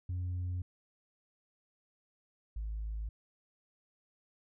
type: tone pair in turn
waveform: sine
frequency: 90.1 / 53.57 Hz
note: F#2 / A1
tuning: -45 / -46 cents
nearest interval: major sixth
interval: 901 cents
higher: first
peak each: -31 / -34 dBFS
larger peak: first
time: 0.09-0.62 / 2.56-3.09 s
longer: neither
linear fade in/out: 5 ms
effects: tanh soft clip ceiling -32 dBFS